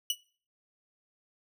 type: tone with exponential decay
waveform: sawtooth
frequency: 2945 Hz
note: F#7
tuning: 9 cents flat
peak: -20 dBFS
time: 0.1-0.17 s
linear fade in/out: 2 ms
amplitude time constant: 15 ms
effects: noise-tail reverb RT60 0.4 s tail -20 dB re dry